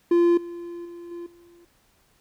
triangle tone with level steps, 344.7 Hz, F4, 23 cents flat, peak -13 / -31 / -35 / -31 / -48 dBFS, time 0.11-1.65 s, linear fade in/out 5 ms, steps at 0.37 / 0.85 / 1.11 / 1.26 s, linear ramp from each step 5 ms, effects pink hiss -63 dBFS RMS until 2.2 s

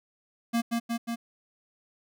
square tone with echo, 233.1 Hz, A#3, in tune, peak -24 dBFS, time 0.53-0.62 s, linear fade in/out 20 ms, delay 180 ms, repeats 3, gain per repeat -2 dB, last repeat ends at 1.16 s, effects none

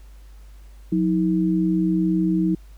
sine tone pair together, 181.21 / 318.9 Hz, F#3 / D#4, -36 / +43 cents, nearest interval minor seventh, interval 979 cents, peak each -20 dBFS, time 0.92-2.55 s, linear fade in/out 5 ms, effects added 50 Hz sine -41 dBFS peak until 2.77 s + pink hiss -58 dBFS RMS until 2.77 s

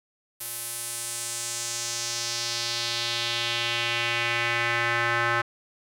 square tone with band-pass filter sweep, 117.9 Hz, A#2, 20 cents sharp, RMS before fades -28 dBFS, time 0.4-5.42 s, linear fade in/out 10 ms, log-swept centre 12000 to 1500 Hz, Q 2.1, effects none

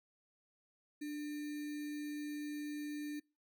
sine tone with sample-and-hold, 295.9 Hz, D4, 13 cents sharp, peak -39 dBFS, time 1.01-3.2 s, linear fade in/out 10 ms, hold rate 2100 Hz, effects noise-tail reverb RT60 0.3 s tail -26 dB re dry

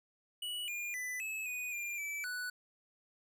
square tone with pitch steps, 2938 / 2415 / 1996 / 2595 / 2480 / 2396 / 2312 / 1482 Hz, F#7 / D7 / B6 / E7 / D#7 / D7 / D7 / F#6, -13 / +48 / +18 / -28 / -6 / +34 / -28 / +2 cents, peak -38 dBFS, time 0.42-2.5 s, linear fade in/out 5 ms, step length 260 ms, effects none

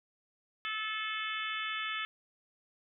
harmonic tone, 434.7 Hz, A4, 21 cents flat, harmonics 3 / 4 / 5 / 6 / 7 / 8, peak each -39 / -40 / -41 / -42 / -42 / -43 dBFS, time 0.65-2.05 s, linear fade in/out 0 ms, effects none

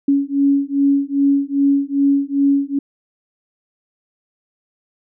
sine beating tone pair, 278.2 / 280.7 Hz, C#4 / C#4, +6 / +22 cents, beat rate 2.5 Hz, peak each -16 dBFS, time 0.08-2.79 s, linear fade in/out 5 ms, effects none

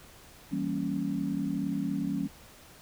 sine chord, E diminished seventh, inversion none, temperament equal, 164.81 / 196 / 233.1 / 277.2 Hz, E3 / G3 / Bb3 / Db4, 0 / 0 / 0 / 0 cents, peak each -36 / -33 / -36 / -32 dBFS, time 0.51-2.28 s, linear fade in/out 20 ms, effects pink hiss -53 dBFS RMS until 2.81 s

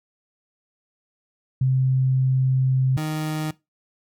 sine / 30% pulse tone pair in turn, 130.81 / 154.93 Hz, C3 / D#3, 0 / -7 cents, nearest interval minor third, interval 293 cents, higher second, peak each -16 / -21 dBFS, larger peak first, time 1.61-2.97 / 2.97-3.51 s, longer first, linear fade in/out 5 ms, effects noise-tail reverb RT60 0.2 s tail -19 dB re dry + MP3 96 kbps

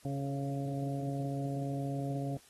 harmonic tone with a mistuned harmonic, 138.59 Hz, C#3, in tune, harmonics 1 / 2 / 3 / 4 / 5, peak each -35 / -38 / -46 / -44 / -44 dBFS, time 0.05-2.37 s, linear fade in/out 2 ms, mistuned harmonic 3, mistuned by +23 cents, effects white hiss -61 dBFS RMS until 2.49 s + AAC 32 kbps

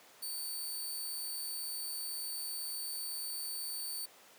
10% pulse tone, 4538 Hz, C#8, 40 cents sharp, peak -31 dBFS, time 0.22-4.06 s, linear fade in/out 10 ms, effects pink hiss -58 dBFS RMS until 4.38 s + high-pass 400 Hz 12 dB/octave

